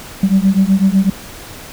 sine beating tone pair, 189.2 / 197.2 Hz, F#3 / G3, +39 / +11 cents, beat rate 8 Hz, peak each -11 dBFS, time 0.23-1.1 s, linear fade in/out 5 ms, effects tanh soft clip ceiling -3 dBFS + pink hiss -33 dBFS RMS until 1.72 s

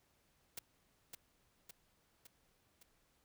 white noise with echo, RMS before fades -44 dBFS, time 0.57-0.59 s, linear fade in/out 5 ms, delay 560 ms, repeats 4, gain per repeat -4 dB, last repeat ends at 2.83 s, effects pink hiss -75 dBFS RMS until 3.24 s

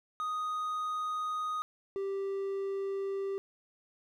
triangle tone pair in turn, 1244.5 / 392 Hz, D#6 / G4, 0 / 0 cents, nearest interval octave + minor sixth, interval 2000 cents, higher first, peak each -30 / -30 dBFS, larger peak neither, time 0.2-1.62 / 1.96-3.38 s, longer neither, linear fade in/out 0 ms, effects none

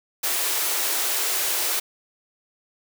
white high-pass noise, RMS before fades -24 dBFS, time 0.23-1.8 s, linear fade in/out 10 ms, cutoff 320 Hz, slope 96 dB/octave, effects none

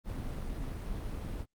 brown noise with amplitude modulation, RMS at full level -35 dBFS, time 0.04-1.46 s, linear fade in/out 50 ms, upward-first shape sine, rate 235 Hz, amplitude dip 45%, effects Opus 32 kbps

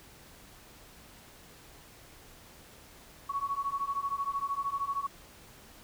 sine beating tone pair, 1108.7 / 1121.7 Hz, C#6 / C#6, 0 / +20 cents, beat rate 13 Hz, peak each -34 / -33 dBFS, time 3.29-5.07 s, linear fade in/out 10 ms, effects pink hiss -54 dBFS RMS until 5.83 s

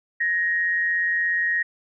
sine tone pair together, 1700 / 1876.9 Hz, G#6 / A#6, +40 / +11 cents, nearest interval major second, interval 171 cents, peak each -30 / -20 dBFS, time 0.2-1.63 s, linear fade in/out 10 ms, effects none

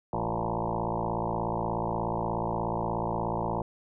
sine tone with frequency modulation, 523.3 Hz, C5, in tune, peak -27 dBFS, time 0.13-3.62 s, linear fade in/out 2 ms, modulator 56.7 Hz, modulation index 8, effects none

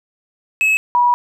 triangle / sine tone pair in turn, 2581 / 969.9 Hz, E7 / B5, -37 / -32 cents, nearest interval octave + perfect fourth, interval 1695 cents, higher first, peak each -10 dBFS, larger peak neither, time 0.61-0.77 / 0.95-1.14 s, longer second, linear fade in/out 0 ms, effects none

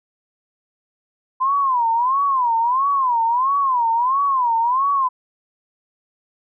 sine tone with vibrato, 1013 Hz, B5, 44 cents sharp, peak -15 dBFS, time 1.4-5.09 s, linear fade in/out 20 ms, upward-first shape sine, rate 1.5 Hz, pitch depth 190 cents each way, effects none

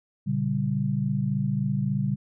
sine chord, G diminished, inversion first, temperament just, 117.6 / 141.12 / 196 Hz, Bb2 / Db3 / G3, +16 / +31 / 0 cents, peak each -30 / -26 / -27 dBFS, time 0.26-2.16 s, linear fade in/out 20 ms, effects none

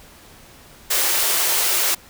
white high-pass noise, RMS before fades -19 dBFS, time 0.9-1.95 s, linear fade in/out 10 ms, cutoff 320 Hz, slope 96 dB/octave, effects pink hiss -46 dBFS RMS until 2.09 s

